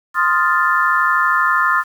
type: chord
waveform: sine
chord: F dominant seventh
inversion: second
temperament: equal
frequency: 1046.5 / 1244.5 / 1396.9 / 1760 Hz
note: C6 / Eb6 / F6 / A6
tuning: 0 / 0 / 0 / 0 cents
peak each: -18 dBFS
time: 0.14-1.84 s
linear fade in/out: 50 ms
effects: 7-bit